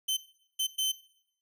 sawtooth tone bursts at uneven times, 3075 Hz, G7, 34 cents flat, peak -24 dBFS, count 3, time 0.08-0.17 / 0.59-0.67 / 0.78-0.92 s, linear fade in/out 10 ms, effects noise-tail reverb RT60 0.7 s tail -18 dB re dry

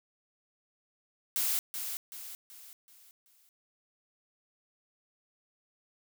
blue noise with echo, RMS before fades -30 dBFS, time 1.36-1.59 s, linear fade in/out 0 ms, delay 380 ms, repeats 5, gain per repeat -7 dB, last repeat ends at 3.49 s, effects none

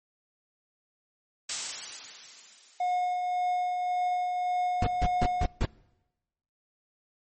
blue noise with exponential decay, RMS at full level -25 dBFS, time 1.49-3.38 s, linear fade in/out 5 ms, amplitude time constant 410 ms
triangle tone with tremolo, 722 Hz, F#5, 43 cents flat, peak -22 dBFS, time 2.8-5.46 s, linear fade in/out 5 ms, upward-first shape triangle, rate 1.8 Hz, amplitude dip 35%
brown noise bursts, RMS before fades -25 dBFS, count 5, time 4.82-5.655 s, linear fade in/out 2 ms, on 47 ms, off 150 ms
effects noise-tail reverb RT60 1.0 s tail -24 dB re dry + MP3 32 kbps

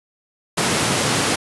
pink high-pass noise, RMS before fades -19 dBFS, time 0.57-1.36 s, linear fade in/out 10 ms, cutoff 110 Hz, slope 24 dB/octave, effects resampled to 24000 Hz

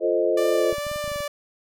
sine chord, F dominant seventh, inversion none, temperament equal, 349.2 / 440 / 523.3 / 622.3 Hz, F4 / A4 / C5 / Eb5, 0 / 0 / 0 / 0 cents, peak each -24 dBFS, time 0-0.75 s, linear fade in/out 50 ms
sawtooth tone with vibrato, 587.3 Hz, D5, in tune, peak -23 dBFS, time 0.37-1.28 s, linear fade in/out 5 ms, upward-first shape sine, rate 2.1 Hz, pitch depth 17 cents each way
clicks, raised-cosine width 5 ms, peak -27 dBFS, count 10, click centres 0.727 / 0.783 / 0.867 / 0.915 / 0.96 / 1.042 / 1.078 / 1.117 / 1.16 / 1.205 s
effects none

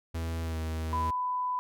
45% pulse tone with pitch glide, 82.41 to 80.02 Hz, E2 to D#2, 0 to +49 cents, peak -31 dBFS, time 0.14-1.11 s, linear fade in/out 10 ms, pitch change -51 cents, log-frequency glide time 0.43-0.57 s
sine tone, 998 Hz, B5, 18 cents sharp, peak -28 dBFS, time 0.93-1.59 s, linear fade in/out 0 ms
effects none

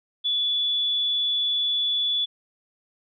sine tone, 3439 Hz, A7, 40 cents flat, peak -21 dBFS, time 0.24-2.26 s, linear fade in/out 20 ms, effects none

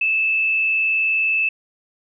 sine tone with frequency modulation, 2620 Hz, E7, 11 cents flat, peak -16 dBFS, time 0.01-1.49 s, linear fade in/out 5 ms, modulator 59.8 Hz, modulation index 0.74, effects none

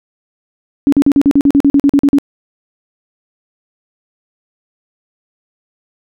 sine tone bursts, 281.7 Hz, C#4, 28 cents sharp, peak -5 dBFS, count 14, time 0.87-2.185 s, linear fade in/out 0 ms, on 54 ms, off 43 ms, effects none

